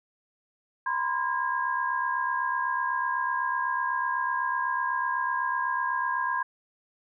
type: tone cluster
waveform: sine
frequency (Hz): 964 / 1032 / 1629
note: B5 / C6 / G#6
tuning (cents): -42 / -24 / -34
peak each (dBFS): -32 / -28 / -30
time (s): 0.86-6.43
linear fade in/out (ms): 5
effects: none